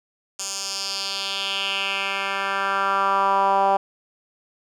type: tone with band-pass filter sweep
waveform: 10% pulse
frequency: 196 Hz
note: G3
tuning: in tune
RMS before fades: -23 dBFS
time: 0.39-3.77 s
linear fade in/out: 5 ms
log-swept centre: 6800 to 780 Hz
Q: 2.8
effects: none